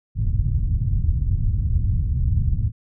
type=low-pass noise; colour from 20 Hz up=white; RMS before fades=-20 dBFS; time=0.15-2.72 s; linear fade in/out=50 ms; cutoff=110 Hz; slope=24 dB/octave; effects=none